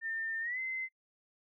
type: tone with pitch glide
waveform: sine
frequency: 1804 to 2060 Hz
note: A6 to C7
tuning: +43 to -28 cents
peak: -34 dBFS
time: 0.01-0.89 s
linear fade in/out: 50 ms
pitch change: +229 cents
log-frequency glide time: 0.41-0.59 s
effects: noise-tail reverb RT60 0.1 s tail -26 dB re dry